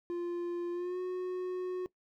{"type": "tone with pitch glide", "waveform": "triangle", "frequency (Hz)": [347.9, 365.6], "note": ["F4", "F#4"], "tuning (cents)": [-7, -21], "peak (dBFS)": -31, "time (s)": [0.1, 1.86], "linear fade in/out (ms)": 0, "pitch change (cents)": 86, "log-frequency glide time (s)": [0.72, 0.99], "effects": ["noise-tail reverb RT60 0.1 s tail -19 dB re dry"]}